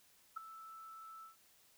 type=tone with ADSR envelope; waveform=sine; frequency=1318.5 Hz; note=E6; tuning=in tune; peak=-36 dBFS; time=0.36-1.36 s; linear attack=13 ms; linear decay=5 ms; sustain=-14 dB; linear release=130 ms; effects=white hiss -68 dBFS RMS until 1.77 s